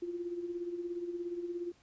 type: tone with tremolo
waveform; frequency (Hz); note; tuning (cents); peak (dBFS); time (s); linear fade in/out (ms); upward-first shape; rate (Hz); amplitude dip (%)
sine; 348.1; F4; -6; -33; 0.02-1.72; 5; sine; 17; 60
effects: pink hiss -66 dBFS RMS until 1.82 s + resampled to 16000 Hz